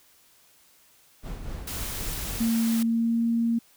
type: noise with tremolo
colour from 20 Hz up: brown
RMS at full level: -33 dBFS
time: 1.22-2.49 s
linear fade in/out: 50 ms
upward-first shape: sine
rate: 3.9 Hz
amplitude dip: 45%
type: noise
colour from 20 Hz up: white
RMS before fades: -35 dBFS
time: 1.67-2.83 s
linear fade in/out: 5 ms
type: tone with pitch glide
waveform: sine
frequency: 228.3 to 231.5 Hz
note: A#3 to A#3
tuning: -36 to -12 cents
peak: -21 dBFS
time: 2.4-3.59 s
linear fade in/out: 10 ms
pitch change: +24 cents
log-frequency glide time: 2.79-3.22 s
effects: white hiss -59 dBFS RMS until 3.76 s